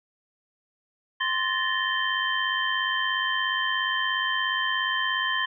sine tone cluster, 1044 / 1741 / 1838 / 3118 Hz, C6 / A6 / A#6 / G7, -4 / -19 / -25 / -10 cents, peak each -29 dBFS, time 1.2-5.46 s, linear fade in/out 10 ms, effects none

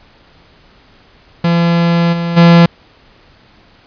45% pulse tone with level steps, 170 Hz, F3, 46 cents flat, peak -9 / -15 / -3 dBFS, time 1.44-2.66 s, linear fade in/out 5 ms, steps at 2.12 / 2.36 s, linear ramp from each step 20 ms, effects pink hiss -46 dBFS RMS until 3.86 s + resampled to 11025 Hz

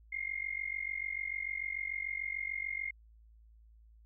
sine tone with amplitude modulation, 2126 Hz, C7, 27 cents sharp, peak -31 dBFS, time 0.12-2.91 s, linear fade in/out 10 ms, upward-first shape sine, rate 46.8 Hz, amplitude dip 90%, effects added 55 Hz sine -57 dBFS peak until 4.05 s

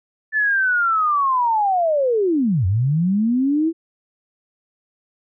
sine linear two-way sweep, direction down then up, 1760 to 87.31 to 335.4 Hz, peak -15 dBFS, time 0.32-3.73 s, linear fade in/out 50 ms, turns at 2.66 s, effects none

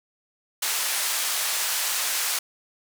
white band-pass noise, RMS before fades -26 dBFS, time 0.62-2.39 s, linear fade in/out 5 ms, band 790 to 12000 Hz, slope 12 dB/octave, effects none

